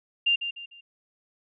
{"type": "tone with echo", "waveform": "sine", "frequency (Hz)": 2792, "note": "F7", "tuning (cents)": -1, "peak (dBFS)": -19, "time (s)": [0.26, 0.36], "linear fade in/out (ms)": 10, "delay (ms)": 150, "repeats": 3, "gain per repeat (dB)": -9, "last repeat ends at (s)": 0.81, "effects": []}